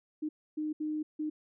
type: tone bursts at uneven times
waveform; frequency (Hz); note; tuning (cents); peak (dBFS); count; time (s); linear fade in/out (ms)
sine; 306.2; D#4; -28; -31; 4; 0.22-0.29 / 0.57-0.73 / 0.8-1.03 / 1.19-1.3; 10
effects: none